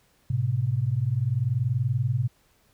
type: tone pair together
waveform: sine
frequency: 108.22 / 128.7 Hz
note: A2 / C3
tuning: -28 / -28 cents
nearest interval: minor third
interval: 300 cents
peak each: -26 / -24 dBFS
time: 0.3-2.28 s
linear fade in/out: 5 ms
effects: pink hiss -64 dBFS RMS until 2.73 s